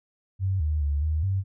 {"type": "tone with pitch steps", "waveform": "sine", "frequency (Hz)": [95.5, 76.3, 72.1, 77.7, 96.4], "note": ["G2", "D#2", "D2", "D#2", "G2"], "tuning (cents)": [-45, -33, -31, -2, -28], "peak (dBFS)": -22, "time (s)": [0.39, 1.44], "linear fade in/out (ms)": 50, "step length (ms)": 210, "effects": []}